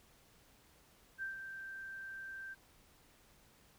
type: tone with ADSR envelope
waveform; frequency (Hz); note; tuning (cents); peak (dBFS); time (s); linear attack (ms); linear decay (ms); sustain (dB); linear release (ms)
sine; 1568; G6; 0; -37; 1.18-2.55; 43; 130; -7; 23
effects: pink hiss -66 dBFS RMS until 3.78 s